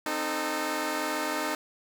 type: chord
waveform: 10% pulse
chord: A diminished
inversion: first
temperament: equal with one note detuned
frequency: 261.6 / 307.6 / 440 Hz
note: C4 / Eb4 / A4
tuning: 0 / -20 / 0 cents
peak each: -27 / -22 / -27 dBFS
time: 0.06-1.55 s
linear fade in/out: 2 ms
effects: none